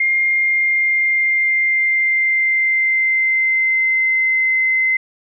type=tone with pitch glide; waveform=sine; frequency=2119 to 2060 Hz; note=C7 to C7; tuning=+21 to -28 cents; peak=-13 dBFS; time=0-4.97 s; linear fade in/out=5 ms; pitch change=-49 cents; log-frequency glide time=0.28-4.56 s; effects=none